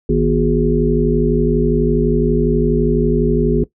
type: harmonic tone with a mistuned harmonic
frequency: 52.1 Hz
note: G#1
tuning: 6 cents sharp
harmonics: 1 / 3 / 5 / 7 / 8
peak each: -18 / -18 / -18 / -18 / -18 dBFS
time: 0.09-3.64 s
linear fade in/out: 5 ms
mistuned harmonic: 5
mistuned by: -130 cents
effects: noise-tail reverb RT60 0.1 s tail -17 dB re dry